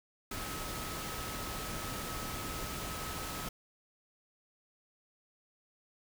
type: tone in noise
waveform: sine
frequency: 1284 Hz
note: E6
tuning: 46 cents flat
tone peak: -46 dBFS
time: 0.31-3.49 s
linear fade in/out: 5 ms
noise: pink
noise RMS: -40 dBFS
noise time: 0.31-3.49 s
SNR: -9 dB
effects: none